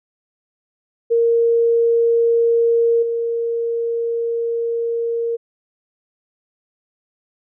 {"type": "tone with level steps", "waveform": "sine", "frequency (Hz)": 464.7, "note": "A#4", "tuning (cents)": -5, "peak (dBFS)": [-12, -18], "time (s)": [1.1, 5.37], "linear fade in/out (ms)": 20, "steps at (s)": 3.02, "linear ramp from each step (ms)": 10, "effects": []}